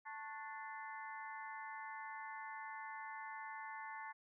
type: harmonic tone with a mistuned harmonic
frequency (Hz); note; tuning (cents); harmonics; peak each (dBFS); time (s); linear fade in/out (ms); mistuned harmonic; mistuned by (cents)
293.7; D4; 0; 3 / 4 / 5 / 6 / 7; -49 / -53 / -57 / -52 / -55; 0.05-4.13; 20; 4; -110
effects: none